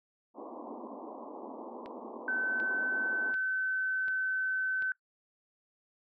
pink band-pass noise, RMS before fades -44 dBFS, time 0.34-3.35 s, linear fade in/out 50 ms, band 220 to 1100 Hz, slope 96 dB/octave
click train, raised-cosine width 0.3 ms, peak -32 dBFS, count 5, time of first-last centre 1.86-4.823 s, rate 1.35 Hz
sine tone, 1526 Hz, G6, 47 cents flat, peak -29 dBFS, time 2.28-4.92 s, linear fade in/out 2 ms
effects noise-tail reverb RT60 0.1 s tail -20 dB re dry

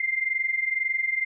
sine tone pair together, 2078 / 2100 Hz, C7 / C7, -12 / +6 cents, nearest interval unison, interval 18 cents, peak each -28 / -25 dBFS, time 0-1.25 s, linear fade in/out 5 ms, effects none

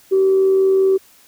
sine tone with amplitude modulation, 383.6 Hz, G4, 37 cents flat, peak -9 dBFS, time 0.11-0.98 s, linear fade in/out 20 ms, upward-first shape sine, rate 85 Hz, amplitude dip 25%, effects tanh soft clip ceiling -6 dBFS + white hiss -50 dBFS RMS until 1.27 s

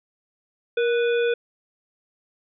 harmonic tone with a mistuned harmonic, 493.9 Hz, B4, in tune, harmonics 1 / 3 / 5 / 7, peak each -19 / -29 / -33 / -36 dBFS, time 0.77-1.34 s, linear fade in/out 5 ms, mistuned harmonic 1, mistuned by -77 cents, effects none

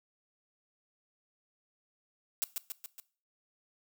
blue noise with echo, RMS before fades -31 dBFS, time 2.42-2.44 s, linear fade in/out 0 ms, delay 140 ms, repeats 4, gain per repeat -4 dB, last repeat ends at 3 s, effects noise-tail reverb RT60 0.4 s tail -19 dB re dry

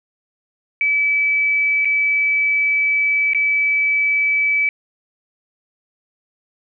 sine tone with dropouts, 2299 Hz, D7, 37 cents flat, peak -14 dBFS, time 0.81-4.69 s, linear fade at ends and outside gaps 1 ms, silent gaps 1.848-1.854 / 3.334-3.347 s, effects none

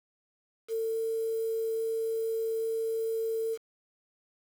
sine tone with quantisation, 449.4 Hz, A4, 37 cents sharp, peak -28 dBFS, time 0.68-3.58 s, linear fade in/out 50 ms, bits 8, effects none

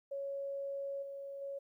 sine tone with level steps, 555 Hz, C#5, 2 cents sharp, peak -37 / -42 / -39 dBFS, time 0.11-1.59 s, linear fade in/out 10 ms, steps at 1.02 / 1.41 s, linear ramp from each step 10 ms, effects 13-bit

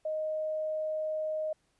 sine tone, 622.3 Hz, D#5, in tune, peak -30 dBFS, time 0.05-1.53 s, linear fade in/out 5 ms, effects pink hiss -73 dBFS RMS until 1.79 s + resampled to 24000 Hz

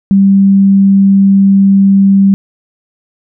sine tone, 196 Hz, G3, in tune, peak -3 dBFS, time 0.11-2.34 s, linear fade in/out 0 ms, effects none

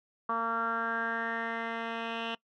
10% pulse tone with low-pass filter sweep, 228.9 Hz, A#3, 31 cents flat, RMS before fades -33 dBFS, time 0.29-2.35 s, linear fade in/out 5 ms, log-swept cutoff 1200 to 2800 Hz, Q 6.7, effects noise-tail reverb RT60 0.1 s tail -22 dB re dry

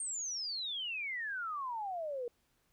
sine exponential sweep, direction down, 8810 to 466.2 Hz, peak -36 dBFS, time 0-2.28 s, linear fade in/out 2 ms, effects pink hiss -75 dBFS RMS until 2.72 s

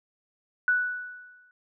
sine tone with exponential decay, 1480 Hz, F#6, in tune, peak -18 dBFS, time 0.68-1.51 s, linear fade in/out 1 ms, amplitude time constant 180 ms, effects none

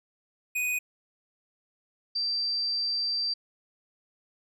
square / sine tone pair in turn, 2489 / 4689 Hz, D#7 / D8, 0 / -4 cents, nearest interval major seventh, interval 1096 cents, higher second, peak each -27 / -26 dBFS, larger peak second, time 0.55-0.79 / 2.15-3.34 s, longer second, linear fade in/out 10 ms, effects none

